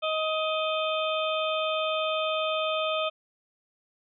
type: harmonic tone with a mistuned harmonic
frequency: 628 Hz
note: D#5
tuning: 16 cents sharp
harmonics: 1 / 2 / 4 / 5 / 6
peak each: -28 / -31 / -34 / -35 / -36 dBFS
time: 0.02-3.1 s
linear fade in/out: 20 ms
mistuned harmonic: 6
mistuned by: -100 cents
effects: none